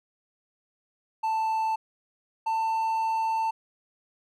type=tone pair in turn; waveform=triangle; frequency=884 / 892.7 Hz; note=A5 / A5; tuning=+8 / +25 cents; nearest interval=unison; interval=17 cents; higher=second; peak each=-22 / -22 dBFS; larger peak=neither; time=1.23-1.76 / 2.46-3.51 s; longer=second; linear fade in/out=10 ms; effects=none